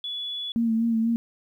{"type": "tone", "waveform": "sine", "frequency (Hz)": 3417, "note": "G#7", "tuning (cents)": 49, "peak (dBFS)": -29, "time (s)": [0.04, 0.52], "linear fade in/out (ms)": 2}
{"type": "tone with vibrato", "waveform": "sine", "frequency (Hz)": 227.9, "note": "A#3", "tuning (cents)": -39, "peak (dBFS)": -20, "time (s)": [0.56, 1.16], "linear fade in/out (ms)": 0, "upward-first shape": "sine", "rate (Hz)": 4.1, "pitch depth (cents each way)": 36}
{"effects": ["10-bit"]}